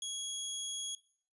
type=tone; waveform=20% pulse; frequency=3322 Hz; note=G#7; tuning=in tune; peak=-32 dBFS; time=0.02-0.95 s; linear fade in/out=2 ms; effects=noise-tail reverb RT60 0.5 s tail -19 dB re dry + resampled to 24000 Hz